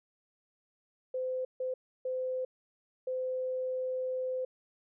sine tone bursts at uneven times, 513 Hz, C5, 34 cents flat, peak -31 dBFS, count 4, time 1.14-1.45 / 1.6-1.74 / 2.05-2.45 / 3.07-4.45 s, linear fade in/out 5 ms, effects none

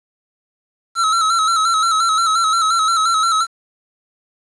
square tone with vibrato, 1318.5 Hz, E6, in tune, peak -14 dBFS, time 0.95-3.47 s, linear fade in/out 50 ms, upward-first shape square, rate 5.7 Hz, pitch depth 49 cents each way, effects resampled to 22050 Hz + 7-bit

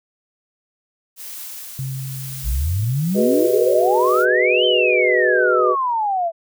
blue noise with tremolo, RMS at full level -32 dBFS, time 1.16-4.26 s, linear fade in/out 50 ms, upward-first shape triangle, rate 1 Hz, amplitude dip 45%
sine tone with exponential decay, 133.3 Hz, C3, 33 cents sharp, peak -22 dBFS, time 1.79-4.69 s, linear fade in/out 0 ms, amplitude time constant 630 ms
sine exponential two-way sweep, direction up then down, 51.91 to 3136 to 649 Hz, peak -17 dBFS, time 2.43-6.32 s, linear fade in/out 50 ms, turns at 4.65 s
sine chord, G# minor seventh, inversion third, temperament equal with one note detuned, 373.4 / 415.3 / 493.9 / 622.3 Hz, F#4 / G#4 / B4 / D#5, +16 / 0 / 0 / 0 cents, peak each -19 / -24 / -18 / -22 dBFS, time 3.14-5.76 s, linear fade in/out 50 ms
effects none

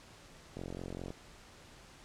click train, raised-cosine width 2 ms, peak -28 dBFS, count 25, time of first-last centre 0.57-1.105 s, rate 44.9 Hz, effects pink hiss -56 dBFS RMS until 2.04 s + low-pass 8000 Hz 12 dB/octave

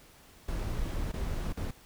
brown noise with dropouts, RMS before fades -33 dBFS, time 0.48-1.71 s, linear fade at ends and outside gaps 5 ms, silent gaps 1.119-1.137 / 1.527-1.571 s, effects pink hiss -57 dBFS RMS until 1.85 s

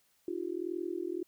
sine tone with amplitude modulation, 349.2 Hz, F4, in tune, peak -29 dBFS, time 0.28-1.23 s, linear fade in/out 2 ms, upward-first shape sine, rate 41.7 Hz, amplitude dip 100%, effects white hiss -71 dBFS RMS until 1.27 s

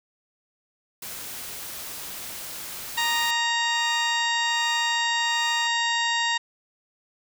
white noise, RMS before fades -36 dBFS, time 1.02-3.31 s, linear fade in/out 5 ms
harmonic tone, 933 Hz, A#5, 1 cent sharp, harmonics 1 / 2 / 3 / 4 / 5 / 6 / 7 / 8, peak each -27 / -26 / -30 / -29 / -35 / -39 / -43 / -35 dBFS, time 2.97-6.38 s, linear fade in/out 10 ms
sawtooth tone with tremolo, 1220 Hz, D#6, 34 cents flat, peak -32 dBFS, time 2.98-5.67 s, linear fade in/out 0 ms, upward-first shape triangle, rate 1.3 Hz, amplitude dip 85%
effects none

